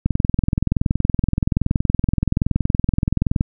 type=click train; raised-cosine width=5 ms; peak=-4 dBFS; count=72; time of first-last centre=0.06-3.409 s; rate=21.2 Hz; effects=none